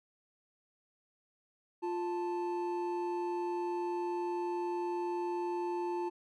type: tone pair together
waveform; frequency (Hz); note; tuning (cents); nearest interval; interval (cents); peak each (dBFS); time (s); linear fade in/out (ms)
triangle; 350.4 / 880; F4 / A5; +6 / 0; octave + major third; 1594; -32 / -36; 1.82-6.1; 20
effects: none